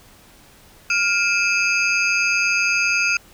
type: tone cluster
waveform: sine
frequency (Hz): 1405 / 2402 / 2594 / 4876 / 6390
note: F6 / D7 / E7 / D#8 / G8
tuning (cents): +10 / +38 / -28 / -36 / +32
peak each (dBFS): -23 / -24 / -19 / -27 / -28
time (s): 0.9-3.17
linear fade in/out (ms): 2
effects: pink hiss -49 dBFS RMS until 3.33 s